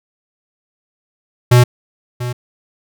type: tone with echo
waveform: square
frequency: 122.9 Hz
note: B2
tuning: 8 cents flat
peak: -6 dBFS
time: 1.51-1.64 s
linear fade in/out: 10 ms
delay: 690 ms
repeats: 1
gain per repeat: -14 dB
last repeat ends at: 2.33 s
effects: none